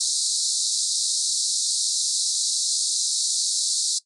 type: band-pass noise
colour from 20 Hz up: pink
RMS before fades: -24 dBFS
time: 0-3.99 s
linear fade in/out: 10 ms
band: 3900 to 9600 Hz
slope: 96 dB/octave
effects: noise-tail reverb RT60 0.1 s tail -18 dB re dry